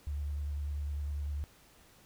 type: tone with vibrato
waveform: sine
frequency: 72.7 Hz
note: D2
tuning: 17 cents flat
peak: -33 dBFS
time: 0.07-1.44 s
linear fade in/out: 0 ms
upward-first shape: sine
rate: 10 Hz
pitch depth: 25 cents each way
effects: pink hiss -61 dBFS RMS until 2.05 s